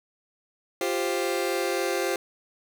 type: chord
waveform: sawtooth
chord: F suspended second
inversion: none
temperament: just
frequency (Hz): 349.2 / 392.9 / 523.8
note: F4 / G4 / C5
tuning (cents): 0 / +4 / +2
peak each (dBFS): -25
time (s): 0.81-2.16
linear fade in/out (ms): 2
effects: none